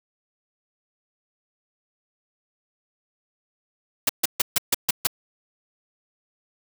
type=noise bursts; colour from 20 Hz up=white; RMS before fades=-19 dBFS; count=7; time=4.07-5.071 s; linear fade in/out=5 ms; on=23 ms; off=140 ms; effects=none